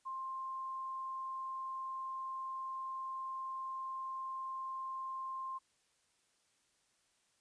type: tone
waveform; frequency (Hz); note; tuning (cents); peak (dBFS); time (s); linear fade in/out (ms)
sine; 1055; C6; +14; -39; 0.05-5.59; 20
effects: white hiss -75 dBFS RMS until 7.4 s + resampled to 22050 Hz